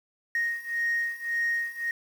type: beating tone pair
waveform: sine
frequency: 1864.7 / 1866.5 Hz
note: A#6 / A#6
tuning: 0 / +2 cents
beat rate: 1.8 Hz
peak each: -29 / -27 dBFS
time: 0.35-1.91 s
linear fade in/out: 2 ms
effects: tanh soft clip ceiling -21 dBFS + 8-bit